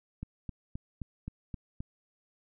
click train, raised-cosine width 5 ms, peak -25 dBFS, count 7, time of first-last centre 0.23-1.805 s, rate 3.81 Hz, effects none

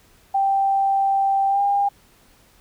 sine tone with pitch glide, 784 to 803.7 Hz, G5 to G5, 0 to +43 cents, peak -16 dBFS, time 0.34-1.89 s, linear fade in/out 10 ms, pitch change +43 cents, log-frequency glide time 1.49-1.61 s, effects pink hiss -55 dBFS RMS until 2.6 s

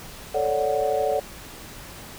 sine chord, D major seventh, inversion second, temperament equal, 440 / 554.4 / 587.3 / 740 Hz, A4 / C#5 / D5 / F#5, 0 / 0 / 0 / 0 cents, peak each -26 dBFS, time 0.34-1.2 s, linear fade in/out 10 ms, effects pink hiss -41 dBFS RMS until 2.18 s

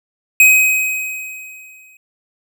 square tone with exponential decay, 2526 Hz, D#7, 26 cents sharp, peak -5 dBFS, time 0.4-1.97 s, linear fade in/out 2 ms, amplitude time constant 340 ms, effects none

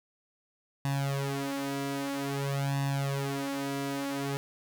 sawtooth tone with flanger, 138.9 Hz, C#3, 4 cents sharp, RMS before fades -32 dBFS, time 0.85-4.37 s, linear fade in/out 0 ms, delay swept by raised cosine 1.1 to 4.2 ms, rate 0.51 Hz, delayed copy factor +0.95, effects none

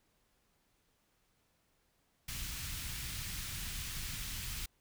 pink band-stop noise, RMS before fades -41 dBFS, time 2.28-4.66 s, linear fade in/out 5 ms, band 130 to 2100 Hz, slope 12 dB/octave, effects pink hiss -75 dBFS RMS until 4.8 s

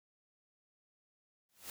white noise with exponential growth, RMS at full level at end -42 dBFS, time 1.49-1.7 s, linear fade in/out 1 ms, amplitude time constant 44 ms, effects none

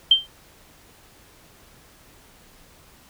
sine tone with exponential decay, 3140 Hz, G7, 2 cents sharp, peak -7 dBFS, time 0.11-0.27 s, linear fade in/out 5 ms, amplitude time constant 33 ms, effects pink hiss -52 dBFS RMS until 3.09 s

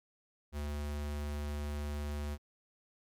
square tone, 73.42 Hz, D2, in tune, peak -36 dBFS, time 0.52-2.38 s, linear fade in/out 50 ms, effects MP3 96 kbps

